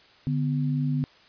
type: tone pair together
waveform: sine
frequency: 146.83 / 250.8 Hz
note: D3 / B3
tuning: 0 / +27 cents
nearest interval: major sixth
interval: 927 cents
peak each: -24 / -28 dBFS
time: 0.27-1.04 s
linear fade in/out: 0 ms
effects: white hiss -55 dBFS RMS until 1.28 s + resampled to 11025 Hz